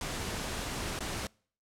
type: noise with dropouts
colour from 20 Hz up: pink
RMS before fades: -36 dBFS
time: 0.01-1.27 s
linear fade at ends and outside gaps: 2 ms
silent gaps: 0.991-1.005 s
effects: noise-tail reverb RT60 0.5 s tail -26 dB re dry + low-pass 10000 Hz 12 dB/octave